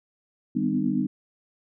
sine tone cluster, 154.6 / 198.7 / 243.8 / 253 / 304.5 Hz, D#3 / G3 / B3 / B3 / D#4, -11 / +24 / -22 / +42 / -37 cents, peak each -33 / -27 / -32 / -26 / -28 dBFS, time 0.55-1.07 s, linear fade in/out 10 ms, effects none

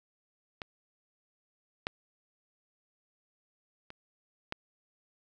clicks, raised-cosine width 0.3 ms, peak -22 / -15 / -29 / -18 dBFS, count 4, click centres 0.618 / 1.869 / 3.904 / 4.524 s, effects none

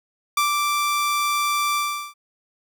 sawtooth tone with ADSR envelope, 1173 Hz, D6, 2 cents flat, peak -13 dBFS, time 0.37-2.14 s, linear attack 4 ms, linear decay 120 ms, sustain -3 dB, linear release 380 ms, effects none

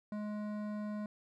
triangle tone with hard clipping, 210 Hz, G#3, 19 cents sharp, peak -39 dBFS, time 0.12-1.06 s, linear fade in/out 2 ms, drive 17 dB, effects none

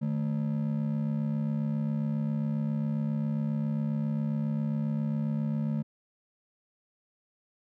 triangle ring-modulated tone, 185 Hz, F#3, in tune, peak -22 dBFS, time 0.01-5.83 s, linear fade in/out 20 ms, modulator 33.7 Hz, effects none

